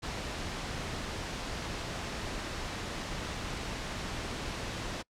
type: noise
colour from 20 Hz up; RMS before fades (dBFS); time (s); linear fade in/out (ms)
pink; -37; 0.02-5.03; 20
effects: noise-tail reverb RT60 0.1 s tail -25 dB re dry + low-pass 6000 Hz 12 dB/octave